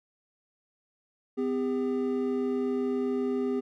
triangle tone pair together, 254.1 / 401.8 Hz, B3 / G4, +49 / +43 cents, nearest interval minor sixth, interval 794 cents, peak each -27 dBFS, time 1.37-3.61 s, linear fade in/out 20 ms, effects none

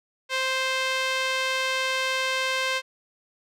sawtooth tone with band-pass filter, 523.3 Hz, C5, in tune, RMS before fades -26 dBFS, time 0.29-2.82 s, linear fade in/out 50 ms, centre 2700 Hz, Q 0.95, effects none

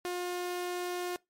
sawtooth tone, 356.6 Hz, F4, 36 cents sharp, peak -29 dBFS, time 0.05-1.16 s, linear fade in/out 0 ms, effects noise-tail reverb RT60 0.2 s tail -23 dB re dry + MP3 64 kbps

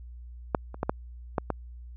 clicks, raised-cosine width 1 ms, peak -8 / -26 / -13 / -10 / -11 / -13 dBFS, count 6, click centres 0.548 / 0.744 / 0.831 / 0.895 / 1.382 / 1.503 s, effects added 60 Hz sine -41 dBFS peak until 1.96 s

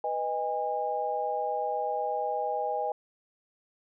sine chord, G# minor, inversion first, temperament equal with one note detuned, 493.9 / 622.3 / 814.5 Hz, B4 / D#5 / G#5, 0 / 0 / -34 cents, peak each -34 / -33 / -30 dBFS, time 0.04-2.92 s, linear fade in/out 2 ms, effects none

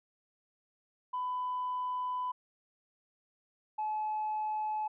sine tone pair in turn, 1000 / 857.5 Hz, B5 / A5, +21 / -45 cents, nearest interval minor third, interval 266 cents, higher first, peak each -31 / -30 dBFS, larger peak second, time 1.13-2.32 / 3.78-4.88 s, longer first, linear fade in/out 10 ms, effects tanh soft clip ceiling -28 dBFS

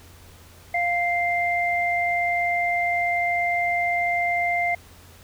sine tone pair together, 698 / 2093 Hz, F5 / C7, -1 / 0 cents, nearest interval octave + perfect fifth, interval 1901 cents, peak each -23 dBFS, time 0.74-4.75 s, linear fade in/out 5 ms, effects added 87 Hz sine -49 dBFS peak until 5.23 s + pink hiss -50 dBFS RMS until 5.23 s

